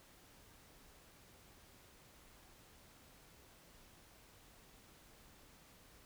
silence, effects pink hiss -63 dBFS RMS until 6.05 s

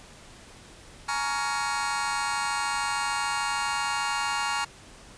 sawtooth chord, Bb minor seventh, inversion third, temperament just, 839.1 / 932.3 / 1118.8 / 1398.5 Hz, Ab5 / Bb5 / Db6 / F6, +18 / 0 / +16 / +2 cents, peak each -28 dBFS, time 1.08-4.65 s, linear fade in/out 10 ms, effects pink hiss -49 dBFS RMS until 5.17 s + resampled to 22050 Hz

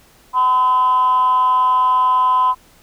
sine tone with frequency modulation, 1015 Hz, B5, 47 cents sharp, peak -10 dBFS, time 0.33-2.55 s, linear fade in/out 50 ms, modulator 259 Hz, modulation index 0.33, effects tanh soft clip ceiling -8 dBFS + pink hiss -50 dBFS RMS until 2.82 s

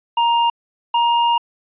square tone pair in turn, 937 / 941.5 Hz, A#5 / A#5, +9 / +17 cents, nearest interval unison, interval 8 cents, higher second, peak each -14 / -14 dBFS, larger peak neither, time 0.17-0.5 / 0.94-1.38 s, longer second, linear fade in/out 5 ms, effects resampled to 8000 Hz

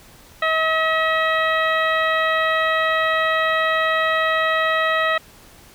harmonic tone, 640 Hz, D#5, 49 cents sharp, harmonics 1 / 2 / 3 / 4 / 5 / 6, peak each -22 / -21 / -21 / -29 / -32 / -31 dBFS, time 0.42-5.18 s, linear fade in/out 5 ms, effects pink hiss -47 dBFS RMS until 5.74 s

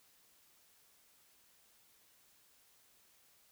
silence, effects white hiss -68 dBFS RMS until 3.51 s

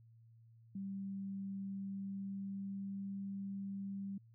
sine tone with pitch glide, 195.4 to 196.65 Hz, G3 to G3, -5 to +6 cents, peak -40 dBFS, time 0.75-4.18 s, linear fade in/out 5 ms, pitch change +11 cents, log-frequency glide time 1.66-3.08 s, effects added 114 Hz sine -60 dBFS peak until 4.34 s

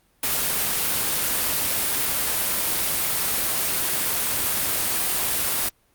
white noise, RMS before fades -23 dBFS, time 0.23-5.69 s, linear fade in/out 5 ms, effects pink hiss -63 dBFS RMS until 5.94 s + Opus 32 kbps

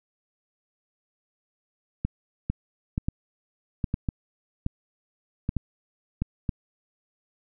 clicks, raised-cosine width 5 ms, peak -13 dBFS, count 12, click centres 2.05 / 2.5 / 2.979 / 3.085 / 3.842 / 3.941 / 4.088 / 4.664 / 5.491 / 5.567 / 6.22 / 6.492 s, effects none

